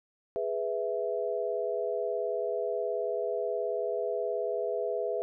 sine chord, E major, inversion first, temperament equal, 415.3 / 493.9 / 659.3 Hz, G#4 / B4 / E5, 0 / 0 / 0 cents, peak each -33 dBFS, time 0.36-5.22 s, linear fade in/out 0 ms, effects none

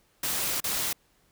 white noise with dropouts, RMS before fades -29 dBFS, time 0.23-0.93 s, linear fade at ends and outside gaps 5 ms, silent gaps 0.604-0.64 s, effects pink hiss -66 dBFS RMS until 1.31 s

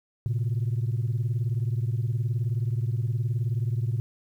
sine beating tone pair, 112.3 / 131.3 Hz, A2 / C3, +36 / +6 cents, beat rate 19 Hz, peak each -24 / -27 dBFS, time 0.26-4 s, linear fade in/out 0 ms, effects tanh soft clip ceiling -20 dBFS + 10-bit

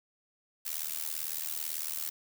blue noise with amplitude modulation, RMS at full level -32 dBFS, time 0.65-2.1 s, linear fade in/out 10 ms, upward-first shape sine, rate 78 Hz, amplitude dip 95%, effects none

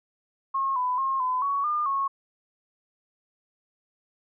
sine tone with pitch steps, 1082 / 1000 / 1073 / 1012 / 1119 / 1207 / 1097 Hz, C#6 / B5 / C6 / B5 / C#6 / D6 / C#6, -42 / +21 / +43 / +42 / +16 / +47 / -18 cents, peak -23 dBFS, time 0.54-2.08 s, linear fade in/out 10 ms, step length 220 ms, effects none

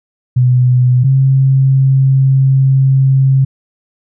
sine tone pair in turn, 125.4 / 134.11 Hz, B2 / C3, +27 / +43 cents, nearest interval minor second, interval 116 cents, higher second, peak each -6 dBFS, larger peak neither, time 0.36-1.04 / 1.04-3.45 s, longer second, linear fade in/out 10 ms, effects none

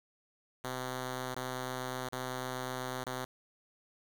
5% pulse tone with dropouts, 128 Hz, C3, 38 cents flat, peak -25 dBFS, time 0.64-3.25 s, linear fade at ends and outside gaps 5 ms, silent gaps 1.346-1.361 / 2.09-2.124 / 3.041-3.063 s, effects 9-bit

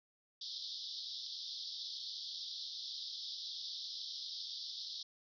pink band-pass noise, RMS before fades -45 dBFS, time 0.41-5.03 s, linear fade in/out 5 ms, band 3400 to 5400 Hz, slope 96 dB/octave, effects none

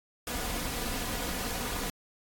pink noise with comb filter, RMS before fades -34 dBFS, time 0.27-1.9 s, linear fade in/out 2 ms, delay 4.1 ms, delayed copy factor +0.5, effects AAC 64 kbps

